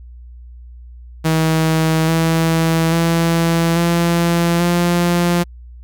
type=tone with pitch steps; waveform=sawtooth; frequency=160 / 163.36 / 166.79 / 170.3 / 173.88 Hz; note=D#3 / E3 / E3 / F3 / F3; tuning=+49 / -15 / +21 / -43 / -7 cents; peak=-9 dBFS; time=1.24-5.44 s; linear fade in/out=20 ms; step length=840 ms; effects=added 60 Hz sine -34 dBFS peak until 5.83 s